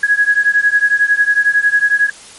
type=beating tone pair; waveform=sine; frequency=1661.2 / 1672.2 Hz; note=G#6 / G#6; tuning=0 / +11 cents; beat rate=11 Hz; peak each=-12 / -13 dBFS; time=0.03-2.1 s; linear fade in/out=5 ms; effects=white hiss -37 dBFS RMS until 2.38 s + MP3 48 kbps